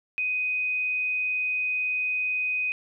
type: tone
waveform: sine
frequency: 2501 Hz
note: D#7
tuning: 8 cents sharp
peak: -24 dBFS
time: 0.18-2.72 s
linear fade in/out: 0 ms
effects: none